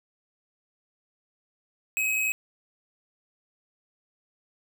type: tone with amplitude modulation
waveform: square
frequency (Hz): 2546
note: D#7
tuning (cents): +39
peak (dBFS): -23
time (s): 1.97-2.32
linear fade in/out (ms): 0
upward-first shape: sine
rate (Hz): 111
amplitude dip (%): 35
effects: none